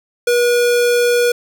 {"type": "tone", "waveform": "square", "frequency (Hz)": 482.5, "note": "B4", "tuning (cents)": -40, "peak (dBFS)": -12, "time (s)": [0.27, 1.32], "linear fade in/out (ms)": 5, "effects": []}